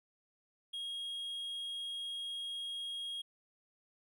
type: tone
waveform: triangle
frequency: 3272 Hz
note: G#7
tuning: 26 cents flat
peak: -37 dBFS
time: 0.73-3.22 s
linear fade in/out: 10 ms
effects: none